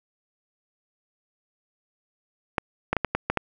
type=clicks; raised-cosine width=0.5 ms; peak=-7 dBFS; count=7; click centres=2.582 / 2.93 / 2.967 / 3.047 / 3.15 / 3.3 / 3.373 s; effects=none